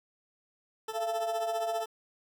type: tone with tremolo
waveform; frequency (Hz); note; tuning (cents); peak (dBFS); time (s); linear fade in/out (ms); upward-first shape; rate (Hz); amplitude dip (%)
20% pulse; 440; A4; 0; -27; 0.88-1.86; 5; triangle; 15; 85
type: tone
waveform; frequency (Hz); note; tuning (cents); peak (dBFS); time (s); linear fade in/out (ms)
sine; 682; F5; -41; -30; 0.93-1.85; 50
effects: 10-bit